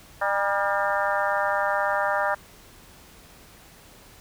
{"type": "harmonic tone with a mistuned harmonic", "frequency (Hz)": 200.5, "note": "G3", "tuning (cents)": 39, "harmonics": [3, 4, 5, 6, 7, 8, 9], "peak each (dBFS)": [-27, -28, -29, -30, -30, -31, -32], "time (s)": [0.21, 2.35], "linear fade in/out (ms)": 10, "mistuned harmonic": 5, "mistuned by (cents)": -64, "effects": ["pink hiss -50 dBFS RMS until 4.2 s"]}